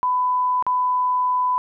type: tone with dropouts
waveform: sine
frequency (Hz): 1000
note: B5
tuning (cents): +21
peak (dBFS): -17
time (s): 0.03-1.58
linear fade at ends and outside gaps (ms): 0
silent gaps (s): 0.625-0.666
effects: none